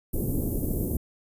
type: band-stop noise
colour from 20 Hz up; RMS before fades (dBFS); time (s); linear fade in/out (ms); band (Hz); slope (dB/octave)
pink; -27; 0.13-0.97; 5; 430 to 13000; 24
effects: resampled to 32000 Hz